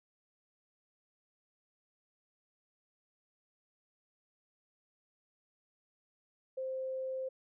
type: tone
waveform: sine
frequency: 523.3 Hz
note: C5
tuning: in tune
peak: -35 dBFS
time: 6.57-7.29 s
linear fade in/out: 10 ms
effects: none